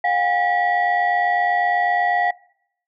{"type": "tone cluster", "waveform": "sine", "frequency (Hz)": [713, 801, 1935], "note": ["F5", "G5", "B6"], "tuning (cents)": [36, 37, -36], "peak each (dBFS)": [-18, -22, -21], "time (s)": [0.04, 2.31], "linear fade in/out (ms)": 5, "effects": ["noise-tail reverb RT60 0.7 s tail -23 dB re dry", "tanh soft clip ceiling -10 dBFS"]}